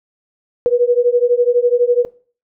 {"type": "beating tone pair", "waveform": "sine", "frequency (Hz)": [480, 492], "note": ["B4", "B4"], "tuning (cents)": [-49, -7], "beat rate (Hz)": 12, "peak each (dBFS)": -14, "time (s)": [0.66, 2.05], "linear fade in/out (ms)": 0, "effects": ["noise-tail reverb RT60 0.4 s tail -20 dB re dry"]}